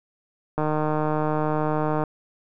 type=click train; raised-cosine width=1 ms; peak=-11 dBFS; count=224; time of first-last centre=0.58-2.038 s; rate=153 Hz; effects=none